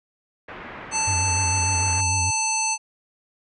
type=low-pass noise; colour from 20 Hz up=white; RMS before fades=-38 dBFS; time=0.48-2.01 s; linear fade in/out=5 ms; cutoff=2100 Hz; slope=24 dB/octave
type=harmonic tone; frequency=880 Hz; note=A5; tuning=in tune; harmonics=1 / 3 / 5 / 7 / 9 / 10; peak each=-26 / -28 / -32 / -24 / -33 / -35 dBFS; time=0.91-2.78 s; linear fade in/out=50 ms
type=tone with vibrato; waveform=triangle; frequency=91.7 Hz; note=F#2; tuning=15 cents flat; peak=-22 dBFS; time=1.07-2.31 s; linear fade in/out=10 ms; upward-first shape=triangle; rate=6.7 Hz; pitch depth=120 cents each way
effects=none